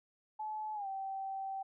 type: tone with pitch glide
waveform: sine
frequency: 860 to 775.1 Hz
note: A5 to G5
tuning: -40 to -20 cents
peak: -37 dBFS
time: 0.39-1.63 s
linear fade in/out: 10 ms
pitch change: -180 cents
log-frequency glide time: 0.74-0.87 s
effects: none